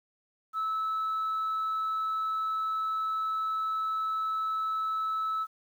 sine tone, 1304 Hz, E6, 19 cents flat, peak -26 dBFS, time 0.53-5.47 s, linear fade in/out 50 ms, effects tanh soft clip ceiling -26 dBFS + 10-bit

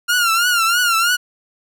sawtooth tone with vibrato, 1396.9 Hz, F6, in tune, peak -10 dBFS, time 0.08-1.17 s, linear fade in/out 20 ms, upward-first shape triangle, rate 3.1 Hz, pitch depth 110 cents each way, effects none

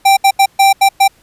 square tone bursts at uneven times, 784 Hz, G5, in tune, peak -6 dBFS, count 6, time 0.05-0.17 / 0.24-0.31 / 0.39-0.46 / 0.59-0.73 / 0.81-0.89 / 1-1.08 s, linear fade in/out 10 ms, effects pink hiss -51 dBFS RMS until 1.22 s + resampled to 32000 Hz

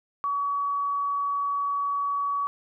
sine tone, 1133 Hz, C#6, 37 cents sharp, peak -24 dBFS, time 0.24-2.47 s, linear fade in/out 0 ms, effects none

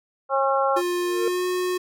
harmonic tone, 271.5 Hz, C#4, 36 cents flat, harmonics 2 / 3 / 4 / 5, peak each -22 / -24 / -25 / -26 dBFS, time 0.29-0.82 s, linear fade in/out 50 ms
square tone with pitch glide, 353.9 to 363.2 Hz, F4 to F#4, +23 to -32 cents, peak -23 dBFS, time 0.76-1.78 s, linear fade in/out 10 ms, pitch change +45 cents, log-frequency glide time 1.08-1.46 s
triangle tone with exponential growth, 457.6 Hz, A#4, 32 cents flat, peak -18 dBFS, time 0.9-1.28 s, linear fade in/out 2 ms, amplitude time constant 82 ms
effects none

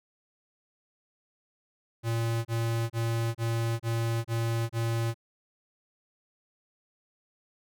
square tone bursts, 115.2 Hz, A#2, 20 cents flat, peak -27 dBFS, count 7, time 2.03-5.144 s, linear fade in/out 50 ms, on 420 ms, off 29 ms, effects none

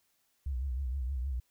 sine tone with vibrato, 65.2 Hz, C2, 5 cents flat, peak -31 dBFS, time 0.46-1.4 s, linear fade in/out 5 ms, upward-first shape triangle, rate 6.4 Hz, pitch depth 160 cents each way, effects white hiss -74 dBFS RMS until 1.5 s

